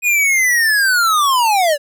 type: linear sweep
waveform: square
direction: down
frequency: 2489 to 556 Hz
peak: -12 dBFS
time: 0.02-1.78 s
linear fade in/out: 50 ms
effects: none